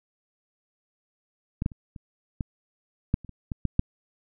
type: clicks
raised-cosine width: 5 ms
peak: -15 / -12 / -30 / -28 / -16 / -9 / -30 / -29 / -18 / -12 / -7 dBFS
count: 11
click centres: 1.621 / 1.661 / 1.718 / 1.962 / 2.408 / 3.141 / 3.247 / 3.293 / 3.518 / 3.653 / 3.794 s
effects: none